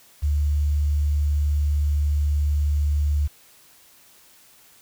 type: tone with quantisation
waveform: sine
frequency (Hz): 73.42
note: D2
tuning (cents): 0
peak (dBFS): -18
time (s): 0.22-3.28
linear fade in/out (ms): 20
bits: 8
effects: white hiss -53 dBFS RMS until 4.81 s